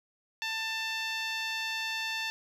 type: tone with band-pass filter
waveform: 10% pulse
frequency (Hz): 890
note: A5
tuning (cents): +20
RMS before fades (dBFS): -34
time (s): 0.42-2.3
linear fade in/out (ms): 0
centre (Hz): 2400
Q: 0.76
effects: none